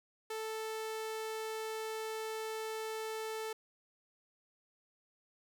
sawtooth tone, 440 Hz, A4, in tune, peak -34 dBFS, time 0.3-3.53 s, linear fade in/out 5 ms, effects none

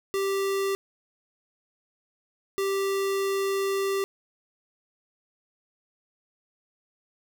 square tone bursts at uneven times, 391.6 Hz, G4, 2 cents flat, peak -25 dBFS, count 2, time 0.14-0.75 / 2.58-4.04 s, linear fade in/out 0 ms, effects none

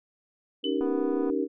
sine chord, Eb dominant seventh, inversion third, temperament just, 280 / 311.1 / 388.9 / 466.7 Hz, Db4 / Eb4 / G4 / Bb4, +18 / 0 / -14 / +2 cents, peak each -29 / -30 / -30 / -31 dBFS, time 0.63-1.48 s, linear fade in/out 50 ms
sine tone with exponential decay, 3009 Hz, F#7, 28 cents sharp, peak -28 dBFS, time 0.64-0.86 s, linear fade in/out 2 ms, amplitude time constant 46 ms
click train, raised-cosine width 1 ms, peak -26 dBFS, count 122, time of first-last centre 0.81-1.3 s, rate 247 Hz
effects none

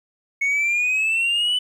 sine exponential sweep, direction up, 2201 to 3005 Hz, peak -15 dBFS, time 0.41-1.59 s, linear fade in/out 10 ms, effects tanh soft clip ceiling -17 dBFS + 9-bit

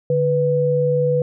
sine tone pair together, 146.84 / 493.9 Hz, D3 / B4, 0 / 0 cents, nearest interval octave + major sixth, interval 2100 cents, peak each -20 / -16 dBFS, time 0.1-1.22 s, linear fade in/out 2 ms, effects none

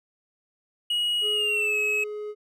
triangle tone with pitch glide, 2900 to 2569 Hz, F#7 to E7, -35 to -45 cents, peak -21 dBFS, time 0.9-2.04 s, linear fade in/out 5 ms, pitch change -210 cents, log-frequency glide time 1.33-1.77 s
triangle tone, 420.6 Hz, G#4, 22 cents sharp, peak -29 dBFS, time 1.21-2.35 s, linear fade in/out 50 ms
effects none

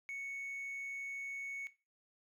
triangle tone, 2217 Hz, C#7, in tune, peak -38 dBFS, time 0.09-1.67 s, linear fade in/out 0 ms, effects noise-tail reverb RT60 0.3 s tail -17 dB re dry + tanh soft clip ceiling -34 dBFS

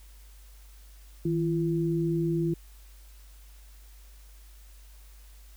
sine tone pair together, 160.13 / 339.5 Hz, E3 / F4, -50 / -49 cents, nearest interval octave + minor second, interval 1301 cents, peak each -27 dBFS, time 1.25-2.54 s, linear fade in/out 5 ms, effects added 50 Hz sine -48 dBFS peak until 5.56 s + white hiss -59 dBFS RMS until 5.56 s

